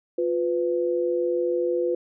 sine tone pair together, 353.1 / 499.3 Hz, F4 / B4, +19 / +19 cents, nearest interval tritone, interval 600 cents, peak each -24 / -24 dBFS, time 0.18-1.95 s, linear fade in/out 5 ms, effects none

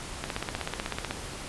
click train, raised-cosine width 0.3 ms, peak -14 dBFS, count 15, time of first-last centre 0.24-1.11 s, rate 16.1 Hz, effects pink hiss -39 dBFS RMS until 1.48 s + resampled to 24000 Hz

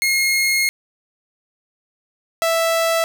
sawtooth tone pair in turn, 2151 / 659.8 Hz, C7 / E5, +47 / +1 cents, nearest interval octave + minor sixth, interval 2046 cents, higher first, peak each -12 dBFS, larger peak neither, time 0.02-0.69 / 2.42-3.04 s, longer first, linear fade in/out 0 ms, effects none

